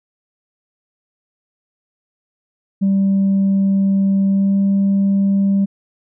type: tone with pitch glide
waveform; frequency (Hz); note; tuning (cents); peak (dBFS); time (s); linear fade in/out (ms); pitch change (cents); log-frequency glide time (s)
sine; 195.3 to 197; G3 to G3; -6 to +9; -10; 2.81-5.66; 20; +15; 4.28-4.56
effects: tanh soft clip ceiling -10 dBFS